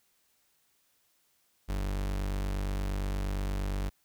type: tone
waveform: 40% pulse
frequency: 48.6 Hz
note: G1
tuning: 14 cents flat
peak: -29 dBFS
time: 1.68-3.9 s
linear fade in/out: 20 ms
effects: white hiss -71 dBFS RMS until 4.04 s